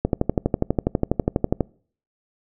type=click train; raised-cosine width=2 ms; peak=-5 dBFS; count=20; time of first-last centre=0.05-1.607 s; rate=12.2 Hz; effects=noise-tail reverb RT60 0.5 s tail -25 dB re dry